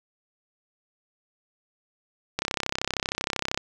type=click train; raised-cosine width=0.2 ms; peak=-8 dBFS; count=40; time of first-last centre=2.39-3.575 s; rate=32.9 Hz; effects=8-bit